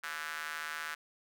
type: tone with high-pass filter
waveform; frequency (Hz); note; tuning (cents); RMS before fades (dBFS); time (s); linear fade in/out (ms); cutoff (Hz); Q
square; 77.9; D#2; +3; -40; 0.03-0.95; 10; 1500; 3.2
effects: none